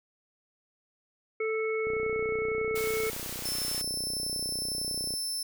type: harmonic tone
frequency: 440 Hz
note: A4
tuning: in tune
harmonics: 1 / 3 / 5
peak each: -28 / -40 / -35 dBFS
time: 1.4-3.1 s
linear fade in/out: 5 ms
type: click train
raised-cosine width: 2 ms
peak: -28 dBFS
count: 102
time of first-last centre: 1.87-5.139 s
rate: 30.9 Hz
type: high-pass noise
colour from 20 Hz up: white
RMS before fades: -38 dBFS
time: 2.75-3.82 s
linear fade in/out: 10 ms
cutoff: 400 Hz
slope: 12 dB/octave
type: tone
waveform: 25% pulse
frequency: 5300 Hz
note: E8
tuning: 9 cents sharp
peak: -26 dBFS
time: 3.45-5.43 s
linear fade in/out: 5 ms
effects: none